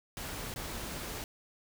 pink noise with dropouts, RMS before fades -40 dBFS, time 0.17-1.24 s, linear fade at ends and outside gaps 1 ms, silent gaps 0.54-0.56 s, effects none

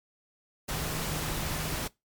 sine tone in noise, 155.56 Hz, D#3, in tune, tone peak -37 dBFS, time 0.7-1.75 s, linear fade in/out 10 ms, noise pink, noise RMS -33 dBFS, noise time 0.68-1.88 s, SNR -7 dB, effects noise-tail reverb RT60 0.2 s tail -22 dB re dry + MP3 96 kbps

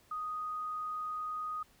sine tone, 1244.5 Hz, D#6, in tune, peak -35 dBFS, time 0.11-1.63 s, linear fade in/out 5 ms, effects pink hiss -65 dBFS RMS until 1.8 s

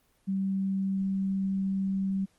sine tone, 193.2 Hz, G3, 25 cents flat, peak -26 dBFS, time 0.27-2.26 s, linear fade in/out 20 ms, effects pink hiss -68 dBFS RMS until 2.38 s + Opus 24 kbps

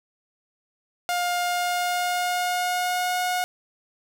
sawtooth tone with pitch glide, 708 to 724.5 Hz, F5 to F#5, +23 to -37 cents, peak -19 dBFS, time 1.09-3.44 s, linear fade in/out 0 ms, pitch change +40 cents, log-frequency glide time 1.4-3.2 s, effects none

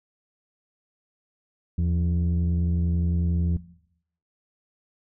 sine tone pair together, 81.4 / 172.48 Hz, E2 / F3, -21 / -21 cents, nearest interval octave + minor second, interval 1300 cents, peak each -20 / -24 dBFS, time 1.78-3.57 s, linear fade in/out 5 ms, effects noise-tail reverb RT60 0.7 s tail -18 dB re dry + tanh soft clip ceiling -18 dBFS

